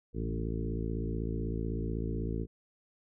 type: harmonic tone with a mistuned harmonic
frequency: 56 Hz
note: A1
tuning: 31 cents sharp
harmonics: 1 / 2 / 3 / 4 / 5 / 6 / 7 / 8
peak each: -35 / -38 / -40 / -41 / -42 / -43 / -43 / -44 dBFS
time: 0.13-2.47 s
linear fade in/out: 50 ms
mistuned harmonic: 3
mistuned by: -28 cents
effects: none